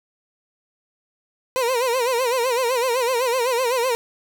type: tone with vibrato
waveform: 30% pulse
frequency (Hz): 493.9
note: B4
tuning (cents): 0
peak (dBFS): -16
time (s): 1.56-3.95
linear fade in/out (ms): 0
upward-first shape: sine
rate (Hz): 7.9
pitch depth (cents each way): 120
effects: none